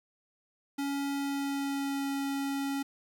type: tone with pitch glide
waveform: square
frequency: 280 to 276.8 Hz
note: C#4 to C#4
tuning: +18 to -2 cents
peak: -31 dBFS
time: 0.78-2.83 s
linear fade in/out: 10 ms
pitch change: -20 cents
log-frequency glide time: 1.13-2.1 s
effects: 10-bit